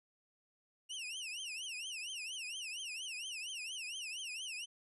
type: tone with vibrato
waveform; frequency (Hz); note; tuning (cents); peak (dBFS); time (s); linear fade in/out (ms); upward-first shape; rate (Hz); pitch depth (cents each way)
sawtooth; 2783; F7; -7; -38; 0.89-4.66; 20; triangle; 4.3; 250
effects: resampled to 24000 Hz